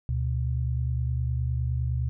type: tone pair together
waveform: sine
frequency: 73 / 122.77 Hz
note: D2 / B2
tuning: -10 / -10 cents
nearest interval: major sixth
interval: 900 cents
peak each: -27 dBFS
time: 0.09-2.09 s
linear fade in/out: 0 ms
effects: none